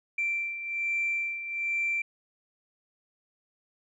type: beating tone pair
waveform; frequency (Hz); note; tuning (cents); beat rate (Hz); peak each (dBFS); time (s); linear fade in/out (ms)
sine; 2349 / 2350.2; D7 / D7; 0 / +1; 1.2; -34 / -28; 0.18-2.02; 5
effects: tanh soft clip ceiling -21 dBFS